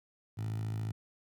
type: tone with high-pass filter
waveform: 10% pulse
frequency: 54.1 Hz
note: A1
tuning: 29 cents flat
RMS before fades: -36 dBFS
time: 0.37-0.92 s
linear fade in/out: 10 ms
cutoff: 110 Hz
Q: 7.3
effects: none